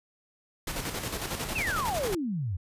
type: noise with tremolo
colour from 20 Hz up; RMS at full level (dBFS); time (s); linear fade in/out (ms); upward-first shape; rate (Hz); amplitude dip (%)
pink; -32; 0.67-2.15; 5; square; 11; 45
type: exponential sweep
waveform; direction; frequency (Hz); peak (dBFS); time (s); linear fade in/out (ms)
sine; down; 2794 to 82.9; -28; 1.55-2.57; 10
effects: resampled to 32000 Hz